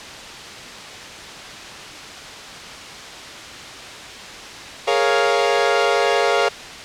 sawtooth chord, Bb minor seventh, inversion third, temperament equal, 415.3 / 466.2 / 554.4 / 698.5 Hz, Ab4 / Bb4 / Db5 / F5, 0 / 0 / 0 / 0 cents, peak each -17 dBFS, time 4.87-6.49 s, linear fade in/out 10 ms, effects white hiss -34 dBFS RMS until 6.84 s + low-pass 5000 Hz 12 dB/octave

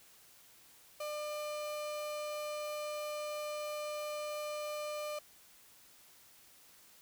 35% pulse tone, 599 Hz, D5, 34 cents sharp, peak -36 dBFS, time 1-5.19 s, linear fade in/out 5 ms, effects white hiss -61 dBFS RMS until 7.01 s

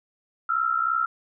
sine tone pair together, 1312 / 1375 Hz, E6 / F6, -9 / -27 cents, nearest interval minor second, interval 82 cents, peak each -24 dBFS, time 0.49-1.06 s, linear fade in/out 5 ms, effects none

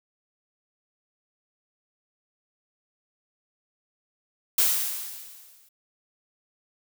blue noise with exponential decay, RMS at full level -19 dBFS, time 4.58-5.69 s, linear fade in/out 5 ms, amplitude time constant 240 ms, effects none

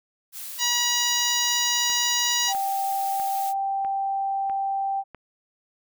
blue noise, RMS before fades -36 dBFS, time 0.32-3.54 s, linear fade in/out 50 ms
harmonic tone, 964 Hz, B5, 42 cents flat, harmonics 1 / 2 / 3 / 4 / 5 / 6 / 7, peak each -31 / -30 / -28 / -28 / -29 / -28 / -28 dBFS, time 0.58-2.54 s, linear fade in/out 50 ms
click train, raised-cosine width 0.5 ms, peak -26 dBFS, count 6, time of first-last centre 1.9-5.147 s, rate 1.54 Hz
sine tone, 784 Hz, G5, in tune, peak -23 dBFS, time 2.47-5.04 s, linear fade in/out 50 ms
effects none

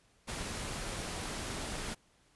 pink noise, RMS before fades -39 dBFS, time 0.27-1.95 s, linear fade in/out 20 ms, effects pink hiss -68 dBFS RMS until 2.35 s + resampled to 24000 Hz

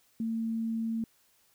sine tone, 225.9 Hz, A3, 46 cents sharp, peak -29 dBFS, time 0.2-1.04 s, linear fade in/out 2 ms, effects white hiss -67 dBFS RMS until 1.54 s

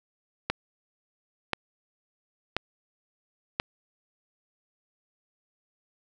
click train, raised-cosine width 0.3 ms, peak -9 dBFS, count 4, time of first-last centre 0.5-3.599 s, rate 0.968 Hz, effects none

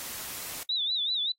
white noise, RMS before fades -38 dBFS, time 0-0.63 s, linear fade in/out 0 ms
sine tone with vibrato, 3711 Hz, A#7, 9 cents flat, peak -26 dBFS, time 0.69-1.32 s, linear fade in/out 5 ms, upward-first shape sine, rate 5.2 Hz, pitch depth 130 cents each way
effects noise-tail reverb RT60 0.1 s tail -20 dB re dry + AAC 48 kbps

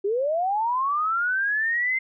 sine linear sweep, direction up, 381.1 to 2093 Hz, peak -21 dBFS, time 0.04-1.99 s, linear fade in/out 10 ms, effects none

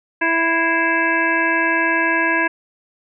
harmonic tone with a mistuned harmonic, 329.6 Hz, E4, in tune, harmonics 1 / 2 / 3 / 5 / 6 / 7 / 8, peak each -23 / -26 / -22 / -18 / -26 / -28 / -25 dBFS, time 0.21-2.48 s, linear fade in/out 10 ms, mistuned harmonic 6, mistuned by +94 cents, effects none

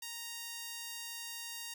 sawtooth tone with high-pass filter, 932.3 Hz, A#5, in tune, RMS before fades -44 dBFS, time 0.02-1.74 s, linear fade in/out 5 ms, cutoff 3100 Hz, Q 0.53, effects none

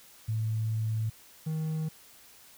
sine / triangle tone pair in turn, 110.4 / 157.53 Hz, A2 / D#3, +6 / +22 cents, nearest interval tritone, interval 616 cents, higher second, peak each -27 dBFS, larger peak neither, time 0.28-1.1 / 1.46-1.89 s, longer first, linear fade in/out 10 ms, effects white hiss -55 dBFS RMS until 2.57 s

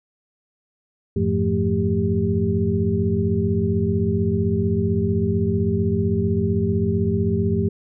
sine tone cluster, 89.8 / 105.5 / 174.2 / 221 / 395.5 Hz, F2 / G#2 / F3 / A3 / G4, +49 / +28 / -4 / +8 / +15 cents, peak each -24 dBFS, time 1.16-7.69 s, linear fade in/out 5 ms, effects none

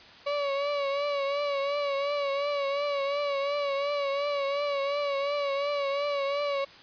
35% pulse tone with vibrato, 566 Hz, C#5, 36 cents sharp, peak -25 dBFS, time 0.26-6.65 s, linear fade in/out 10 ms, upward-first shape triangle, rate 2.8 Hz, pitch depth 56 cents each way, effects white hiss -50 dBFS RMS until 6.82 s + resampled to 11025 Hz

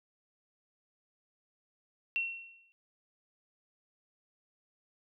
sine tone with exponential decay, 2721 Hz, F7, 46 cents flat, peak -27 dBFS, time 2.16-2.72 s, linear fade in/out 0 ms, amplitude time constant 120 ms, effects none

